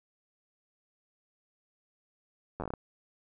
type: slowing click train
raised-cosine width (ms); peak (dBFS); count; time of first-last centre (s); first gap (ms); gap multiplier
1; -22; 8; 2.6-2.737; 10; 1.22
effects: none